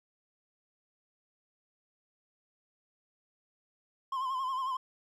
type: tone with vibrato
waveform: triangle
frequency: 1046.5 Hz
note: C6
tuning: in tune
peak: -29 dBFS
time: 4.12-4.77 s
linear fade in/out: 5 ms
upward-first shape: sine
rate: 11 Hz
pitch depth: 66 cents each way
effects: none